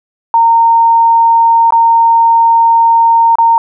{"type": "tone with dropouts", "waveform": "sine", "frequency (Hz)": 920, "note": "A#5", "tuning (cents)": -23, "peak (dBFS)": -4, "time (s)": [0.34, 3.58], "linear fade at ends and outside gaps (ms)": 1, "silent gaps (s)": [[1.706, 1.723], [3.355, 3.385]], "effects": []}